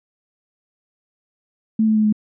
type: tone with pitch steps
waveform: sine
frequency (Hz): 220 / 217.5 / 215 / 212.5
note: A3 / A3 / A3 / G#3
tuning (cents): 0 / -20 / -40 / +40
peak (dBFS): -13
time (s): 1.79-2.126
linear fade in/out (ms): 5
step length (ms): 84
effects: none